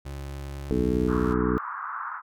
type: tone with pitch glide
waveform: 30% pulse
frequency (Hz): 69.6 to 76.78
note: C#2 to D#2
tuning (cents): +8 to -22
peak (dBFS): -31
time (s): 0.05-1.34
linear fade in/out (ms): 10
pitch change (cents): +170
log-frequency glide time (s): 0.62-1.04
type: harmonic tone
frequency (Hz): 61.7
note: B1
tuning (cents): -1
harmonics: 1 / 2 / 3 / 4 / 5 / 6 / 7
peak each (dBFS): -30 / -34 / -29 / -28 / -28 / -33 / -28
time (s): 0.71-1.58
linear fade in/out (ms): 0
type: band-pass noise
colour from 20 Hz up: white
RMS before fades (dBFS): -34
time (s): 1.07-2.22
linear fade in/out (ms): 50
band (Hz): 1000 to 1400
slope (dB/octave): 48
effects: none